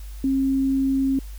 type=tone; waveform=sine; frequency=268.9 Hz; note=C4; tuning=47 cents sharp; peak=-18 dBFS; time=0.24-1.19 s; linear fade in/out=2 ms; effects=added 50 Hz sine -33 dBFS peak until 1.38 s + white hiss -50 dBFS RMS until 1.38 s